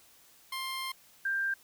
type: tone pair in turn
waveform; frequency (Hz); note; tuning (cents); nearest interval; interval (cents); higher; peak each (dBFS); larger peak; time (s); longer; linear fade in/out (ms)
15% pulse / sine; 1056 / 1586; C6 / G6; +16 / +20; perfect fifth; 704; second; -28; neither; 0.52-0.92 / 1.25-1.54; first; 5
effects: white hiss -60 dBFS RMS until 1.63 s